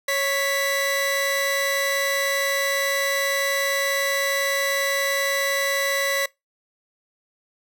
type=tone pair together; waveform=sawtooth; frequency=554.4 / 1975.5 Hz; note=C#5 / B6; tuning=0 / 0 cents; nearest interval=octave + minor seventh; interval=2200 cents; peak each=-20 dBFS; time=0.08-6.26 s; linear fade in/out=5 ms; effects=noise-tail reverb RT60 0.2 s tail -23 dB re dry